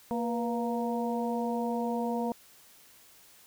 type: harmonic tone with a mistuned harmonic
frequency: 233.1 Hz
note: A#3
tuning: in tune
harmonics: 1 / 2 / 3 / 4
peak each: -31 / -34 / -36 / -37 dBFS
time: 0.11-2.32 s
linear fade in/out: 0 ms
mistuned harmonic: 2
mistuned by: +62 cents
effects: white hiss -57 dBFS RMS until 3.46 s